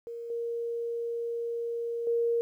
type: tone with level steps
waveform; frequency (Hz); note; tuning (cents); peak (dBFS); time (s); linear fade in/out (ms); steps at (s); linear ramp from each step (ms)
sine; 467.6; A#4; +5; -36 / -30 / -24; 0.07-2.41; 0; 0.3 / 2.07; 2
effects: 11-bit